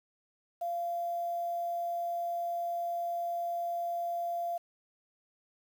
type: tone with quantisation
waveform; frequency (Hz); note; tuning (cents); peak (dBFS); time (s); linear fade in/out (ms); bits
sine; 690; F5; -21; -31; 0.61-4.58; 10; 9
effects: none